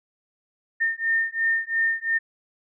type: beating tone pair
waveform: sine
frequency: 1816 / 1818.9 Hz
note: A#6 / A#6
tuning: -46 / -43 cents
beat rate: 2.9 Hz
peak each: -24 dBFS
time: 0.8-2.19 s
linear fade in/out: 20 ms
effects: none